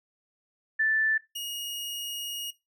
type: tone pair in turn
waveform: sine / sawtooth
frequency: 1760 / 2873 Hz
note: A6 / F7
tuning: 0 / +48 cents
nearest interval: minor sixth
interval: 848 cents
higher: second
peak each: -22 / -29 dBFS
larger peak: first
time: 0.79-1.18 / 1.35-2.51 s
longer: second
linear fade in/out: 10 ms
effects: noise-tail reverb RT60 0.2 s tail -18 dB re dry